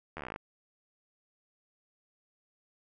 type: slowing click train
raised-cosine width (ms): 0.5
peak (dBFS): -24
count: 13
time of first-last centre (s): 0.17-0.361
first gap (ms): 12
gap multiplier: 1.05
effects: none